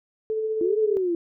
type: tone with tremolo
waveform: sine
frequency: 437.4 Hz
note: A4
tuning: 10 cents flat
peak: -22 dBFS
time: 0.3-0.97 s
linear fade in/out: 0 ms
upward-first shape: sine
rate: 15 Hz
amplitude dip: 30%
type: linear two-way sweep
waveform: sine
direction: up then down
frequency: 332.9 to 440 to 332.9 Hz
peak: -21 dBFS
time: 0.61-1.15 s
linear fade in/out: 2 ms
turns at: 0.79 s
effects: none